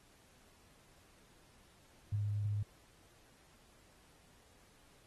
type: tone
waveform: sine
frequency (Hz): 103.3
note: G#2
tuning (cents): -9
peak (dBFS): -33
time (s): 2.12-2.63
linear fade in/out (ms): 5
effects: pink hiss -66 dBFS RMS until 5.06 s + AAC 32 kbps